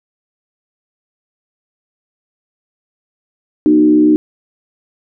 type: tone with frequency modulation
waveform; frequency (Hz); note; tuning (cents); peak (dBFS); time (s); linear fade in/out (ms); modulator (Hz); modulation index
sine; 304.9; D#4; -35; -6; 3.66-4.16; 0; 68.5; 0.63
effects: none